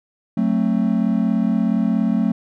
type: chord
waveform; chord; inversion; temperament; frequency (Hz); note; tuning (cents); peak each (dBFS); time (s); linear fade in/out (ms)
triangle; F# diminished; none; just; 185 / 222 / 266.4; F#3 / A3 / C4; 0 / +16 / +31; -19 / -16 / -21; 0.37-2.32; 5
effects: none